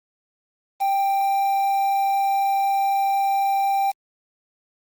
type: tone with quantisation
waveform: triangle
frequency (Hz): 787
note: G5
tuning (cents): +7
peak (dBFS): -16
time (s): 0.8-3.92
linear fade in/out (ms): 20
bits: 6
effects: Opus 24 kbps